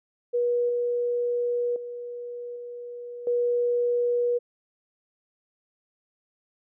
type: tone with level steps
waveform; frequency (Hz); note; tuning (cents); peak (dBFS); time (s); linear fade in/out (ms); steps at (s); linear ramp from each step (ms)
sine; 482.9; B4; -39; -21 / -23 / -33 / -35 / -21; 0.33-4.39; 20; 0.69 / 1.76 / 2.56 / 3.27; 2
effects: none